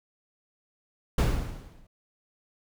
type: noise with exponential decay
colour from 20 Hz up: brown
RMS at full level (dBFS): -18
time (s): 1.18-1.87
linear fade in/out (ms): 5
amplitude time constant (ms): 150
effects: none